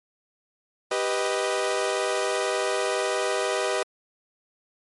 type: chord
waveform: sawtooth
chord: G augmented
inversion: none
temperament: equal with one note detuned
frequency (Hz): 392 / 493.9 / 624.1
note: G4 / B4 / D#5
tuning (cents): 0 / 0 / +5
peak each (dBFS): -24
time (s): 0.91-3.83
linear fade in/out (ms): 5
effects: MP3 48 kbps